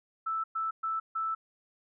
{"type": "tone bursts at uneven times", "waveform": "sine", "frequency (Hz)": 1318.5, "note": "E6", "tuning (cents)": 0, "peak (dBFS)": -29, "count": 4, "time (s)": [[0.26, 0.44], [0.55, 0.71], [0.83, 1], [1.15, 1.35]], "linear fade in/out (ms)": 10, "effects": []}